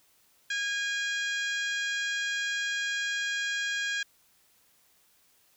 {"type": "harmonic tone", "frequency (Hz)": 818, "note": "G#5", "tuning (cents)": -26, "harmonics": [2, 3, 4, 5, 6, 7, 8, 9], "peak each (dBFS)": [-30, -38, -36, -43, -46, -45, -47, -46], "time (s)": [0.5, 4.03], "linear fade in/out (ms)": 5, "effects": ["white hiss -65 dBFS RMS until 5.56 s"]}